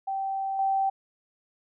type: tone with level steps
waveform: sine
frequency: 777 Hz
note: G5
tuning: 16 cents flat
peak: -27 / -22 dBFS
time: 0.07-0.9 s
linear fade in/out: 10 ms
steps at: 0.59 s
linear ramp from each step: 2 ms
effects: none